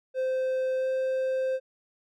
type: tone with pitch glide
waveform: triangle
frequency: 519 to 522.6 Hz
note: C5 to C5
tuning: -14 to -2 cents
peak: -23 dBFS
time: 0.14-1.6 s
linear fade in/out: 50 ms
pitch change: +12 cents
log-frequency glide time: 0.77-0.87 s
effects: none